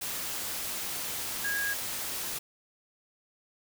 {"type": "tone in noise", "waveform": "sine", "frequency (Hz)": 1643, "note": "G#6", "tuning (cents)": -19, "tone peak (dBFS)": -29, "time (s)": [1.44, 1.74], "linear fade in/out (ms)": 10, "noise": "white", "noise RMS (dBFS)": -35, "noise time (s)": [0.01, 2.39], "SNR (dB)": 3, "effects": []}